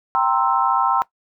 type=chord; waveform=sine; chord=C dominant seventh; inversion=second; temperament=equal; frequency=784 / 932.3 / 1046.5 / 1318.5 Hz; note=G5 / Bb5 / C6 / E6; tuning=0 / 0 / 0 / 0 cents; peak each=-21 dBFS; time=0.15-1.02 s; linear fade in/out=0 ms; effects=noise-tail reverb RT60 0.1 s tail -18 dB re dry